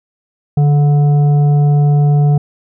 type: tone with frequency modulation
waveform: sine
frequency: 146.83 Hz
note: D3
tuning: in tune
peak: -7 dBFS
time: 0.57-2.38 s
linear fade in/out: 5 ms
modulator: 579 Hz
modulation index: 0.27
effects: none

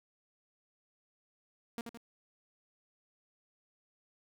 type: tone with echo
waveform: sawtooth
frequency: 233.1 Hz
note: A#3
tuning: in tune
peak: -33 dBFS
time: 1.78-1.81 s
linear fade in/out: 0 ms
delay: 82 ms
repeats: 2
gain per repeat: -5 dB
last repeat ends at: 1.974 s
effects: none

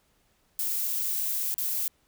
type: noise with dropouts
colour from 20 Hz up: violet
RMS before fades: -29 dBFS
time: 0.59-1.88 s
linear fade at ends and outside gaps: 1 ms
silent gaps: 1.542-1.58 s
effects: pink hiss -68 dBFS RMS until 2.07 s

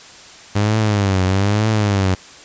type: tone with vibrato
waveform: sawtooth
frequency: 100.9 Hz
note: G#2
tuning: 49 cents flat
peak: -10 dBFS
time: 0.55-2.15 s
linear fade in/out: 10 ms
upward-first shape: triangle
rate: 1.1 Hz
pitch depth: 160 cents each way
effects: white hiss -40 dBFS RMS until 2.44 s + resampled to 16000 Hz

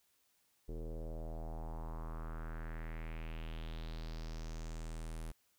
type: tone with low-pass filter sweep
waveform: square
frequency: 40.24 Hz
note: E1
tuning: 41 cents flat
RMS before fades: -43 dBFS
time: 0.68-5.32 s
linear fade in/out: 10 ms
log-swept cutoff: 420 to 11000 Hz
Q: 3.3
effects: white hiss -75 dBFS RMS until 5.58 s

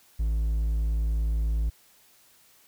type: tone with hard clipping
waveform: triangle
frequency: 55.2 Hz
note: A1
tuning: 6 cents sharp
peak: -24 dBFS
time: 0.19-1.7 s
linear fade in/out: 10 ms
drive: 6 dB
effects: white hiss -59 dBFS RMS until 2.67 s

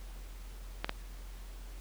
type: clicks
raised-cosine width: 0.3 ms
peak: -16 dBFS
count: 2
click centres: 0.845 / 0.894 s
effects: added 44 Hz sine -43 dBFS peak until 1.8 s + pink hiss -56 dBFS RMS until 1.8 s

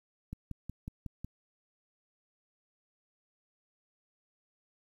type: click train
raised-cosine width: 5 ms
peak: -27 dBFS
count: 6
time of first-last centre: 0.33-1.246 s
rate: 5.46 Hz
effects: 10-bit

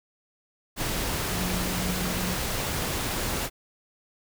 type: tone in noise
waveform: sine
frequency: 182 Hz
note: F#3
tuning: 28 cents flat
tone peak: -31 dBFS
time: 1.28-2.39 s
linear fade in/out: 50 ms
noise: pink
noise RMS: -29 dBFS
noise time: 0.76-3.5 s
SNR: -5 dB
effects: none

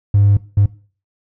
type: tone bursts at uneven times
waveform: triangle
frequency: 101.2 Hz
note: G#2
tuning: 44 cents flat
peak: -5 dBFS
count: 2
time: 0.14-0.37 / 0.57-0.66 s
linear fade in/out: 5 ms
effects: noise-tail reverb RT60 0.4 s tail -22 dB re dry + tanh soft clip ceiling -4 dBFS

